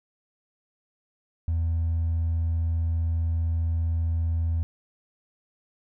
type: tone with hard clipping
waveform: triangle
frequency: 82.41 Hz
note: E2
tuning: in tune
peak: -22 dBFS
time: 1.48-4.63 s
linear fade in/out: 0 ms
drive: 2 dB
effects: none